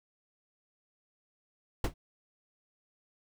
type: noise with exponential decay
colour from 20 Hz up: brown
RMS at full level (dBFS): -20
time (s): 1.84-1.94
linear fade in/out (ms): 5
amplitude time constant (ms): 20
effects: none